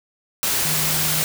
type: tone in noise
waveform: sine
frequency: 155.56 Hz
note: D#3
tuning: in tune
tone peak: -28 dBFS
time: 0.65-1.23 s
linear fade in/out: 0 ms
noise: white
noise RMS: -21 dBFS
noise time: 0.43-1.24 s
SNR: -10 dB
effects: none